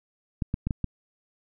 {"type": "clicks", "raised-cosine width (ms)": 5, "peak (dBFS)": -14, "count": 5, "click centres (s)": [0.422, 0.541, 0.67, 0.708, 0.843], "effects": []}